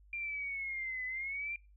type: linear two-way sweep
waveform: sine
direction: down then up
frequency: 2387 to 2002 to 2387 Hz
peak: -36 dBFS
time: 0.13-1.56 s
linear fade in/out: 2 ms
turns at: 1.05 s
effects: noise-tail reverb RT60 0.3 s tail -25 dB re dry + added 50 Hz sine -58 dBFS peak until 1.76 s